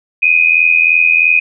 sine tone pair together, 2448 / 2531 Hz, D#7 / D#7, -29 / +29 cents, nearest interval minor second, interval 58 cents, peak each -10 dBFS, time 0.22-1.4 s, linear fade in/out 10 ms, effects none

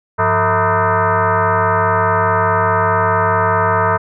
sine tone with frequency modulation, 174.61 Hz, F3, in tune, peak -11 dBFS, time 0.18-3.98 s, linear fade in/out 20 ms, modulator 274 Hz, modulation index 5, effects none

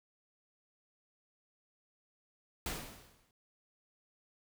pink noise with exponential decay, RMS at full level -36 dBFS, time 2.66-3.31 s, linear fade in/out 2 ms, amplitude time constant 140 ms, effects none

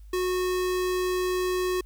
square tone, 365.8 Hz, F#4, 20 cents flat, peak -25 dBFS, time 0.13-1.81 s, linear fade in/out 5 ms, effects added 51 Hz sine -43 dBFS peak until 1.85 s + white hiss -68 dBFS RMS until 1.85 s

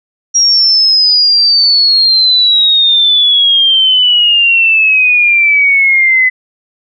sine exponential sweep, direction down, 5670 to 2014 Hz, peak -5 dBFS, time 0.34-6.3 s, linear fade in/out 20 ms, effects none

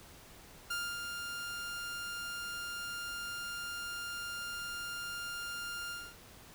sawtooth tone with ADSR envelope, 1400 Hz, F6, 4 cents sharp, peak -30 dBFS, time 0.7-6.16 s, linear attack 9 ms, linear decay 260 ms, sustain -5 dB, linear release 250 ms, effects pink hiss -55 dBFS RMS until 6.54 s

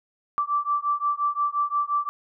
sine beating tone pair, 1164 / 1169.7 Hz, D6 / D6, -16 / -7 cents, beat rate 5.7 Hz, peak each -25 dBFS, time 0.38-2.09 s, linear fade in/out 0 ms, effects none

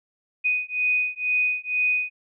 sine beating tone pair, 2489 / 2491.1 Hz, D#7 / D#7, 0 / +1 cents, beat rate 2.1 Hz, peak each -24 dBFS, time 0.44-2.1 s, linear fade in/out 20 ms, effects none

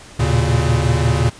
square tone cluster, 78.8 / 114.4 / 120 / 139.6 Hz, D#2 / A#2 / B2 / C#3, +23 / -32 / -49 / +13 cents, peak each -20 dBFS, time 0.19-1.3 s, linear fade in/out 10 ms, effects pink hiss -40 dBFS RMS until 1.39 s + resampled to 22050 Hz

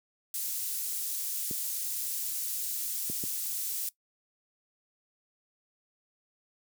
pink high-pass noise, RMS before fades -34 dBFS, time 0.34-3.89 s, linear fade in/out 2 ms, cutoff 9200 Hz, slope 12 dB/octave
clicks, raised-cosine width 3 ms, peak -24 dBFS, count 3, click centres 1.511 / 3.099 / 3.238 s
effects noise-tail reverb RT60 0.1 s tail -19 dB re dry + high-pass 150 Hz 12 dB/octave

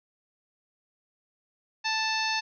harmonic tone with a mistuned harmonic, 880 Hz, A5, in tune, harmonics 1 / 2 / 3 / 4 / 5 / 6 / 7, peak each -31 / -32 / -32 / -37 / -33 / -36 / -40 dBFS, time 1.84-2.41 s, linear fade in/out 20 ms, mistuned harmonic 4, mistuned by +46 cents, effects none

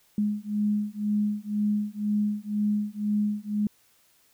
sine beating tone pair, 207.7 / 209.7 Hz, G#3 / G#3, 0 / +17 cents, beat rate 2 Hz, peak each -27 dBFS, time 0.18-3.67 s, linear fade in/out 2 ms, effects white hiss -63 dBFS RMS until 4.33 s

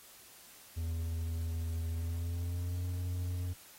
triangle tone with pitch glide, 82.41 to 89.35 Hz, E2 to F2, 0 to +40 cents, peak -31 dBFS, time 0.76-3.54 s, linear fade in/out 20 ms, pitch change +140 cents, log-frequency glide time 1.89-2.84 s, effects white hiss -56 dBFS RMS until 3.78 s + AAC 48 kbps

